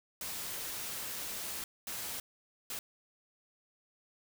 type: noise bursts at uneven times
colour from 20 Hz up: white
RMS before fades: -40 dBFS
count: 3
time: 0.21-1.64 / 1.87-2.2 / 2.7-2.79 s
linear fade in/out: 2 ms
effects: none